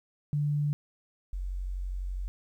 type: tone pair in turn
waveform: sine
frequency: 146.83 / 46.01 Hz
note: D3 / F#1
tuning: 0 / -9 cents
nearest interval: octave + minor sixth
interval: 2009 cents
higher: first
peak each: -25 / -31 dBFS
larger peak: first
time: 0.33-0.73 / 1.33-2.28 s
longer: second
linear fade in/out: 0 ms
effects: 11-bit